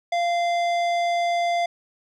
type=tone with tanh clipping; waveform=sine; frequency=692 Hz; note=F5; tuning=16 cents flat; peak=-22 dBFS; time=0.12-1.66 s; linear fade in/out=5 ms; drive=15 dB; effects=none